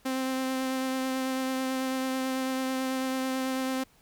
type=tone with vibrato; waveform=sawtooth; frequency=261.6 Hz; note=C4; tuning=in tune; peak=-24 dBFS; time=0.05-3.84 s; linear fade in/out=10 ms; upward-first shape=triangle; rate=9.1 Hz; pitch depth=15 cents each way; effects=pink hiss -62 dBFS RMS until 4.01 s